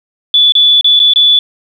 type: tone with dropouts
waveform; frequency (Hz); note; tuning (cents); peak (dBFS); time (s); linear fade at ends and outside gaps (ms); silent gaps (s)
sine; 3456; A7; -32; -4; 0.34-1.39; 2; 0.522-0.552 / 0.811-0.844 / 0.993-1 / 1.136-1.159
effects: 7-bit